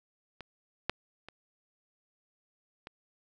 clicks, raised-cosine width 0.3 ms, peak -27 / -12 / -29 / -27 dBFS, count 4, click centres 0.407 / 0.896 / 1.286 / 2.871 s, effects none

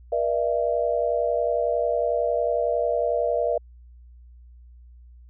sine tone cluster, 478 / 601 / 672 Hz, A#4 / D5 / E5, +43 / +40 / +33 cents, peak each -25 dBFS, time 0.12-3.58 s, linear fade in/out 5 ms, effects added 60 Hz sine -45 dBFS peak until 5.29 s

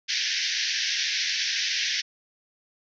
white band-pass noise, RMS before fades -27 dBFS, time 0.08-2.02 s, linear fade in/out 20 ms, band 1600 to 6000 Hz, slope 96 dB/octave, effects none

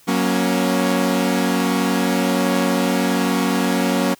sawtooth chord, F# major, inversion none, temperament equal with one note detuned, 185 / 235.9 / 277.2 Hz, F#3 / A#3 / C#4, 0 / +21 / 0 cents, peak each -17 dBFS, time 0.07-4.15 s, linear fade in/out 20 ms, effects white hiss -51 dBFS RMS until 4.19 s

